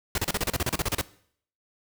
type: noise bursts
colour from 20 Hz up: pink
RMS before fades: -26 dBFS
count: 14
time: 0.15-1.013 s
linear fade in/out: 2 ms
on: 31 ms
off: 33 ms
effects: noise-tail reverb RT60 0.6 s tail -19 dB re dry